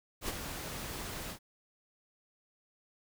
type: noise with ADSR envelope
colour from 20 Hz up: pink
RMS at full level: -35 dBFS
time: 0.21-1.39 s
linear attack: 73 ms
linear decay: 32 ms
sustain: -6 dB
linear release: 91 ms
effects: none